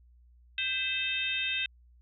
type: harmonic tone with a mistuned harmonic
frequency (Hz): 523.3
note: C5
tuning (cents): 0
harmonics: 3 / 4 / 5 / 6 / 7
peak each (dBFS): -39 / -41 / -31 / -37 / -35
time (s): 0.58-1.66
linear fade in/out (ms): 2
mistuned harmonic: 4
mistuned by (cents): -65
effects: added 60 Hz sine -56 dBFS peak until 2.01 s